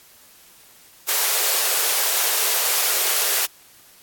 white high-pass noise, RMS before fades -20 dBFS, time 1.08-3.46 s, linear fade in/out 10 ms, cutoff 370 Hz, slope 96 dB/octave, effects white hiss -50 dBFS RMS until 4.02 s + AAC 64 kbps

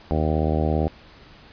harmonic tone, 77.78 Hz, D#2, in tune, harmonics 1 / 2 / 3 / 4 / 5 / 6 / 7 / 8 / 9 / 10, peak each -23 / -26 / -28 / -29 / -30 / -31 / -31 / -32 / -33 / -33 dBFS, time 0.11-0.88 s, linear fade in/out 0 ms, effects pink hiss -48 dBFS RMS until 1.52 s + resampled to 11025 Hz

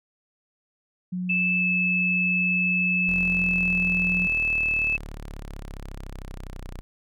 sine tone, 181.4 Hz, F#3, 34 cents flat, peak -26 dBFS, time 1.12-4.27 s, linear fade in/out 10 ms
sine tone with pitch glide, 2628 to 2613 Hz, E7 to E7, -6 to -16 cents, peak -21 dBFS, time 1.29-4.97 s, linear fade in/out 10 ms, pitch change -10 cents, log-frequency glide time 1.58-1.64 s
sawtooth linear sweep, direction down, 43.65 to 30.42 Hz, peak -31 dBFS, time 3.08-6.81 s, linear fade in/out 0 ms
effects none

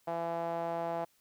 sawtooth tone with band-pass filter, 168.1 Hz, E3, 34 cents sharp, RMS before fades -35 dBFS, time 0.07-1.05 s, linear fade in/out 10 ms, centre 730 Hz, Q 3.7, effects white hiss -70 dBFS RMS until 1.2 s

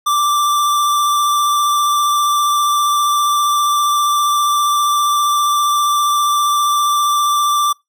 square tone with vibrato, 1174.7 Hz, D6, in tune, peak -13 dBFS, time 0.06-7.73 s, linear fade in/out 10 ms, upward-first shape square, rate 15 Hz, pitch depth 11 cents each way, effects noise-tail reverb RT60 0.2 s tail -25 dB re dry

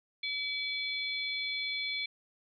sine tone cluster, 2285 / 3450 / 4162 Hz, D7 / A7 / C8, -48 / -35 / -10 cents, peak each -35 / -37 / -39 dBFS, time 0.23-2.06 s, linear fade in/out 5 ms, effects none

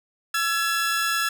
sawtooth tone pair together, 1341.3 / 1691 Hz, E6 / G#6, +30 / +31 cents, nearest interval major third, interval 401 cents, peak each -21 dBFS, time 0.34-1.29 s, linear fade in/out 5 ms, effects none

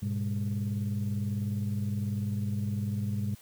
sine tone cluster, 103.5 / 123.4 / 202.1 Hz, G#2 / B2 / G#3, -5 / -1 / -47 cents, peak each -30 / -34 / -32 dBFS, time 0.02-3.35 s, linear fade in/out 10 ms, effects tanh soft clip ceiling -23 dBFS + white hiss -56 dBFS RMS until 3.41 s

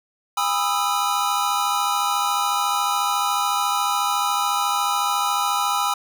square chord, E major seventh, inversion first, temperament equal with one note detuned, 812.6 / 987.8 / 1244.5 / 1318.5 Hz, G#5 / B5 / D#6 / E6, -38 / 0 / 0 / 0 cents, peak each -26 dBFS, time 0.37-5.94 s, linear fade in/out 5 ms, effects none

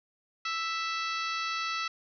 harmonic tone with a mistuned harmonic, 659.3 Hz, E5, in tune, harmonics 2 / 3 / 4 / 5 / 6 / 7 / 8 / 9, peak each -33 / -39 / -37 / -43 / -41 / -42 / -45 / -48 dBFS, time 0.45-1.88 s, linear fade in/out 5 ms, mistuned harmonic 7, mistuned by -48 cents, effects none

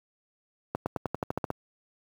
accelerating click train, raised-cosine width 1 ms, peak -14 dBFS, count 10, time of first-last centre 0.75-1.504 s, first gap 110 ms, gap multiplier 0.93, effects high-pass 80 Hz 12 dB/octave + 8-bit

